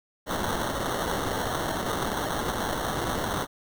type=noise with sample-and-hold; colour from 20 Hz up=blue; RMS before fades=-29 dBFS; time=0.26-3.47 s; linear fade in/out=50 ms; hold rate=2450 Hz; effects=none